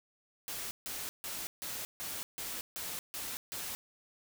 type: noise bursts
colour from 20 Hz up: white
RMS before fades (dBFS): -40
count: 9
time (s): 0.48-3.75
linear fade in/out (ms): 0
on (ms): 230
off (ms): 150
effects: none